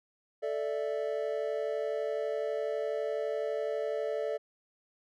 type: chord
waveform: triangle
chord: A suspended fourth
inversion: none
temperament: equal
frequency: 440 / 587.3 / 659.3 Hz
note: A4 / D5 / E5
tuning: 0 / 0 / 0 cents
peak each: -32 / -32 / -36 dBFS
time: 0.42-4.38 s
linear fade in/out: 20 ms
effects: none